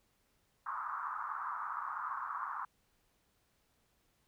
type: band-pass noise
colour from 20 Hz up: white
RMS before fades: -40 dBFS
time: 0.66-2.65 s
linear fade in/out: 5 ms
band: 990 to 1300 Hz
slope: 48 dB/octave
effects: pink hiss -75 dBFS RMS until 4.27 s